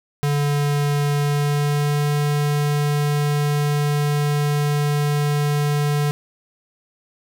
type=tone with pitch glide; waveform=square; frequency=144.9 to 146.5 Hz; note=D3 to D3; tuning=-23 to -4 cents; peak=-18 dBFS; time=0.23-6.11 s; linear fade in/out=0 ms; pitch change=+19 cents; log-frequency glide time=1.16-2.08 s; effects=none